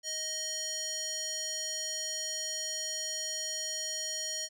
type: tone with band-pass filter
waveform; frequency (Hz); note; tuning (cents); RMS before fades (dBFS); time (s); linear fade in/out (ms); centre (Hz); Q
square; 625; D#5; +8; -36; 0.03-4.49; 50; 5800; 2.9
effects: none